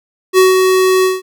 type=tone with ADSR envelope; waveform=square; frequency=374.1 Hz; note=F#4; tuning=19 cents sharp; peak=-5 dBFS; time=0.33-1.22 s; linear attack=50 ms; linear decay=160 ms; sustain=-4 dB; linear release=180 ms; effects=none